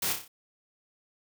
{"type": "noise with echo", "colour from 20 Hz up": "white", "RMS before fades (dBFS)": -30, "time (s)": [0.02, 0.13], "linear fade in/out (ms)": 5, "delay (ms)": 30, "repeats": 5, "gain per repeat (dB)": -5, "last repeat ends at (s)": 0.28, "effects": []}